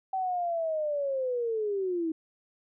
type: linear sweep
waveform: sine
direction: down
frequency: 768 to 314.8 Hz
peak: -27 dBFS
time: 0.13-2.12 s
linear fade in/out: 5 ms
effects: none